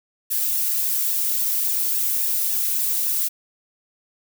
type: noise with flanger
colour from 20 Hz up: violet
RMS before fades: -22 dBFS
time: 0.3-3.29 s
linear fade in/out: 20 ms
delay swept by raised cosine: 1.1 to 2.4 ms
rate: 3.6 Hz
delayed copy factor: +0.65
effects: none